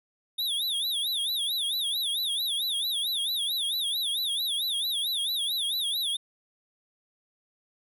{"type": "tone with vibrato", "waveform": "square", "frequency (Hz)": 3599, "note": "A7", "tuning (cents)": 38, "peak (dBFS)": -27, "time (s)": [0.38, 6.17], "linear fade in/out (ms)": 10, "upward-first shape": "sine", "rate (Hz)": 4.5, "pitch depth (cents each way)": 180, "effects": []}